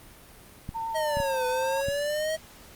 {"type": "clicks", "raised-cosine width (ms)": 5, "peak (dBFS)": -21, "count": 4, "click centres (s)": [0.691, 1.171, 1.202, 1.885]}
{"type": "tone with vibrato", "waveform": "sine", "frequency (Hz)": 905, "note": "A5", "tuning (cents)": 48, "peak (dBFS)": -29, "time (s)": [0.74, 1.82], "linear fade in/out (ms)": 20, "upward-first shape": "sine", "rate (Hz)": 9, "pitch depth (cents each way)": 9}
{"type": "exponential two-way sweep", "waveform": "square", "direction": "down then up", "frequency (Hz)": [640, 500, 640], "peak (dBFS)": -27, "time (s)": [0.94, 2.37], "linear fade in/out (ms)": 20, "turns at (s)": 1.46}
{"effects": ["pink hiss -50 dBFS RMS until 2.75 s", "Opus 32 kbps"]}